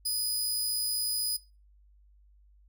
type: tone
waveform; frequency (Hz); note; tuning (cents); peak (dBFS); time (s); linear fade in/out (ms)
20% pulse; 4978; D#8; 0; -22; 0.05-1.37; 10
effects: noise-tail reverb RT60 0.3 s tail -20 dB re dry + added 50 Hz sine -57 dBFS peak until 2.68 s